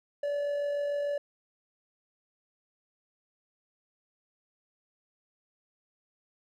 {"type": "tone with amplitude modulation", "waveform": "triangle", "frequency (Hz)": 576, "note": "D5", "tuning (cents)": -34, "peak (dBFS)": -25, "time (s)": [0.23, 1.18], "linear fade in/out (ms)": 5, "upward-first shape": "sine", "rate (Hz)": 46.7, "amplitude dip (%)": 30, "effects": []}